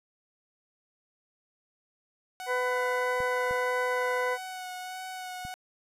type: tone with vibrato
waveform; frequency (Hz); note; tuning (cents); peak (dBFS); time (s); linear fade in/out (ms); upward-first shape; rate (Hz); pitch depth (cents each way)
sawtooth; 740; F#5; 0; -33; 2.4-5.54; 0; sine; 1.6; 18
type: harmonic tone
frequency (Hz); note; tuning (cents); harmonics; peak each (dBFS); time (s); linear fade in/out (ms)
500; B4; +21; 1 / 2 / 3 / 4; -29 / -32 / -34 / -35; 2.46-4.38; 50
type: clicks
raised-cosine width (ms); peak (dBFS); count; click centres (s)
5; -31; 3; 3.204 / 3.51 / 5.451
effects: resampled to 32000 Hz